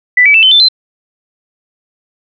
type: tone with pitch steps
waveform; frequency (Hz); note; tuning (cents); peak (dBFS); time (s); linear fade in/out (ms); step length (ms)
sine; 1985 / 2293 / 2650 / 3061 / 3537 / 4086; B6 / D7 / E7 / G7 / A7 / C8; +8 / -42 / +9 / -42 / +8 / -42; -3; 0.17-0.686; 5; 86
effects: none